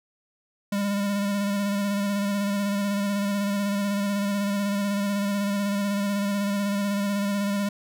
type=tone with vibrato; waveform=square; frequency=201.4 Hz; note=G3; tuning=47 cents sharp; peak=-24 dBFS; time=0.72-7.69 s; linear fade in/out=5 ms; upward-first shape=square; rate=16 Hz; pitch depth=21 cents each way; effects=none